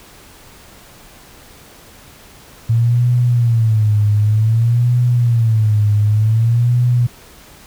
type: tone with vibrato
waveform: sine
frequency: 113.1 Hz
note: A2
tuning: 48 cents sharp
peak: -10 dBFS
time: 2.69-7.07 s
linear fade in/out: 10 ms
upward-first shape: sine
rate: 0.54 Hz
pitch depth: 140 cents each way
effects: pink hiss -42 dBFS RMS until 7.66 s